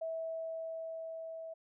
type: tone with level ramp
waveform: sine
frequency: 651 Hz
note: E5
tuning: 22 cents flat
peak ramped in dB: -35 to -42 dBFS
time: 0.01-1.54 s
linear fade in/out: 10 ms
effects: none